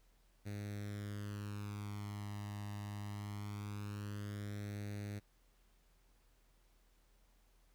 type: tone with flanger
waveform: sawtooth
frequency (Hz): 102.7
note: G#2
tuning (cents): -19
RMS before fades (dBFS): -44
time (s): 0.45-5.2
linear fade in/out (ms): 20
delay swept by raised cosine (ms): 0.48 to 1.05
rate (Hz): 0.22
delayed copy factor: +0.75
effects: added 41 Hz sine -68 dBFS peak until 7.74 s + pink hiss -75 dBFS RMS until 7.74 s